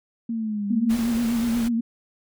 sine exponential two-way sweep, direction down then up, 233.1 to 200 to 233.1 Hz, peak -24 dBFS, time 0.29-0.99 s, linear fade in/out 5 ms, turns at 0.68 s
sine tone with vibrato, 233.1 Hz, A#3, in tune, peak -20 dBFS, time 0.7-1.81 s, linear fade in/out 10 ms, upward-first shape sine, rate 8.3 Hz, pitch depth 53 cents each way
pink noise, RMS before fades -35 dBFS, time 0.89-1.69 s, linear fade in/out 20 ms
effects none

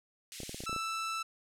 white high-pass noise, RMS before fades -42 dBFS, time 0.32-0.66 s, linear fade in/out 0 ms, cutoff 2100 Hz, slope 24 dB/octave
clicks, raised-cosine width 2 ms, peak -29 dBFS, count 9, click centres 0.403 / 0.433 / 0.494 / 0.545 / 0.605 / 0.637 / 0.695 / 0.729 / 0.763 s
sawtooth tone, 1323 Hz, E6, 6 cents sharp, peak -30 dBFS, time 0.66-1.23 s, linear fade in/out 10 ms
effects low-pass 9000 Hz 12 dB/octave

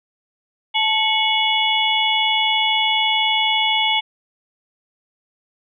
sine tone cluster, 873 / 2206 / 2923 / 3409 Hz, A5 / C#7 / F#7 / G#7, -14 / -9 / -22 / +45 cents, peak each -21 dBFS, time 0.74-4.01 s, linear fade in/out 20 ms, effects none

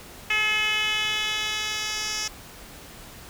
10% pulse tone with band-pass filter sweep, 427.6 Hz, A4, 49 cents flat, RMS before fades -26 dBFS, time 0.3-2.28 s, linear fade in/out 5 ms, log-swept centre 2500 to 5100 Hz, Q 3.1, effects pink hiss -44 dBFS RMS until 3.29 s

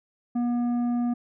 sine tone with tanh clipping, 240.8 Hz, B3, 44 cents flat, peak -24 dBFS, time 0.35-1.14 s, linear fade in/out 10 ms, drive 8 dB, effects none

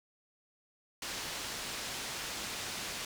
white low-pass noise, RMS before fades -40 dBFS, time 1.02-3.05 s, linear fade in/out 2 ms, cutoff 6100 Hz, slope 12 dB/octave, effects none

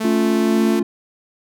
sawtooth tone with pitch glide, 219.9 to 222.2 Hz, A3 to A3, -1 to +17 cents, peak -17 dBFS, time 0-0.8 s, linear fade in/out 10 ms, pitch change +18 cents, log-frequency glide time 0.38-0.66 s
triangle chord, A augmented, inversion none, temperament equal, 220 / 277.2 / 349.2 Hz, A3 / C#4 / E#4, 0 / 0 / 0 cents, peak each -18 / -20 / -17 dBFS, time 0.04-0.83 s, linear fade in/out 5 ms
effects none

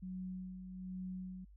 sine tone with tremolo, 185 Hz, F#3, in tune, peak -40 dBFS, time 0.02-1.45 s, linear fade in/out 10 ms, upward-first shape sine, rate 1.2 Hz, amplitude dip 50%, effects added 50 Hz sine -56 dBFS peak until 1.56 s

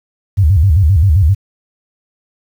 sine tone with vibrato, 86.4 Hz, F2, 18 cents flat, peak -6 dBFS, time 0.37-1.35 s, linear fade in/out 20 ms, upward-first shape square, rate 7.6 Hz, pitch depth 230 cents each way, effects 7-bit

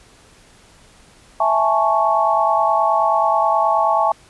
sine chord, A major seventh, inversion second, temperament equal, 659.3 / 830.6 / 880 / 1108.7 Hz, E5 / G#5 / A5 / C#6, 0 / 0 / 0 / 0 cents, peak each -19 dBFS, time 1.4-4.12 s, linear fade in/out 5 ms, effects pink hiss -49 dBFS RMS until 4.29 s + resampled to 24000 Hz

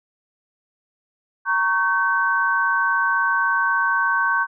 sine chord, G diminished, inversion first, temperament equal with one note detuned, 932.3 / 1108.7 / 1536.6 Hz, Bb5 / Db6 / G6, 0 / 0 / -35 cents, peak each -25 / -22 / -19 dBFS, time 1.45-4.47 s, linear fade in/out 50 ms, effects none

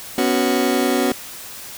30% pulse chord, B suspended second, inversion none, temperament just, 246.9 / 277.8 / 370.4 Hz, B3 / C#4 / F#4, 0 / +4 / +2 cents, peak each -18 dBFS, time 0.18-1.12 s, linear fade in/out 2 ms, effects white hiss -35 dBFS RMS until 1.77 s

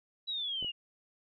sine exponential sweep, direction down, 3951 to 2794 Hz, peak -33 dBFS, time 0.27-0.72 s, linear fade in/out 20 ms
clicks, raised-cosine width 2 ms, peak -33 dBFS, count 2, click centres 0.626 / 0.646 s
effects none

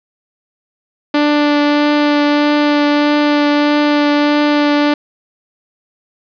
sawtooth tone with vibrato, 293.7 Hz, D4, in tune, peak -6 dBFS, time 1.14-4.94 s, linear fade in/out 5 ms, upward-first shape triangle, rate 1.6 Hz, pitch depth 11 cents each way, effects resampled to 11025 Hz + 8-bit

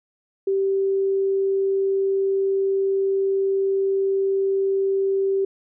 sine tone, 389.3 Hz, G4, 12 cents flat, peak -18 dBFS, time 0.47-5.45 s, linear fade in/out 5 ms, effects none

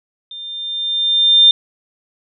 sine tone with level ramp, 3600 Hz, A7, 39 cents sharp, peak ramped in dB -29 to -4 dBFS, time 0.31-1.51 s, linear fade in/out 2 ms, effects none

